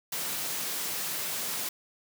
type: high-pass noise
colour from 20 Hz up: white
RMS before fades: -33 dBFS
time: 0.12-1.69 s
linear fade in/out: 5 ms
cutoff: 110 Hz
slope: 48 dB/octave
effects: none